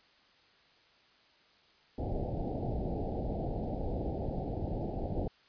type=low-pass noise; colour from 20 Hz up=pink; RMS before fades=-35 dBFS; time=1.98-5.28 s; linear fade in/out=5 ms; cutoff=810 Hz; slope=96 dB/octave; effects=white hiss -64 dBFS RMS until 5.48 s + resampled to 11025 Hz